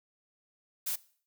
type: noise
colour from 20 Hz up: blue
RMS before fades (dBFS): -33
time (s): 0.86-0.96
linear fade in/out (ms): 10
effects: noise-tail reverb RT60 0.5 s tail -20 dB re dry